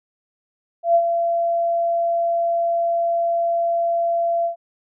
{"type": "tone with ADSR envelope", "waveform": "sine", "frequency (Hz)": 680, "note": "F5", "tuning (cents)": -46, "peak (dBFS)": -10, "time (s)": [0.83, 4.56], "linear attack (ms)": 120, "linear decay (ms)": 64, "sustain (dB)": -7, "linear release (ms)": 110, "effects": []}